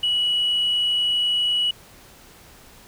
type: tone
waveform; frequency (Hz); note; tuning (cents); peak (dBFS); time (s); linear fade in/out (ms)
sine; 2932; F#7; -16; -17; 0.03-1.71; 5
effects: tanh soft clip ceiling -15 dBFS + pink hiss -48 dBFS RMS until 2.87 s